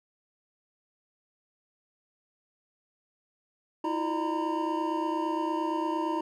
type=tone cluster; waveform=triangle; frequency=321.2 / 349.9 / 603 / 928 / 1003 Hz; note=E4 / F4 / D5 / A#5 / B5; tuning=-45 / +3 / +46 / -8 / +26 cents; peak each=-29 / -34 / -36 / -30 / -35 dBFS; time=3.84-6.21 s; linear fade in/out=5 ms; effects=none